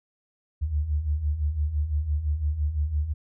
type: beating tone pair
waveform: sine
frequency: 70.7 / 76.6 Hz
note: C#2 / D#2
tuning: +35 / -27 cents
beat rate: 5.9 Hz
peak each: -30 / -24 dBFS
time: 0.61-3.14 s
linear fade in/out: 20 ms
effects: none